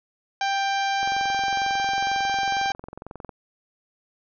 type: harmonic tone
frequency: 788 Hz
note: G5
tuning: 9 cents sharp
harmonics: 1 / 2 / 3 / 4 / 5 / 6 / 7 / 8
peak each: -23 / -29 / -33 / -35 / -37 / -39 / -40 / -41 dBFS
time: 0.41-2.72 s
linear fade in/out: 2 ms
type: click train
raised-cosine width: 1 ms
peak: -23 dBFS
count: 51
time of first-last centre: 1.03-3.292 s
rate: 22.1 Hz
effects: none